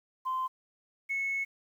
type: tone pair in turn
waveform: sine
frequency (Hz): 1037 / 2197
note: C6 / C#7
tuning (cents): -16 / -16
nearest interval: octave + minor second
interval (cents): 1300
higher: second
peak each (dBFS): -28 / -28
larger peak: neither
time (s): 0.25-0.48 / 1.09-1.45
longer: second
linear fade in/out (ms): 20
effects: tanh soft clip ceiling -25 dBFS + 10-bit